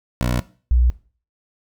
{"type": "tone pair in turn", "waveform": ["15% pulse", "sine"], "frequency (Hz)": [60.8, 60.8], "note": ["B1", "B1"], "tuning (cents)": [-26, -26], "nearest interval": "unison", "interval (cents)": 0, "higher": "neither", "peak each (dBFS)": -12, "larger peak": "neither", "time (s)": [[0.21, 0.4], [0.71, 0.9]], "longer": "neither", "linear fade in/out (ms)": 0, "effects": ["noise-tail reverb RT60 0.4 s tail -18 dB re dry"]}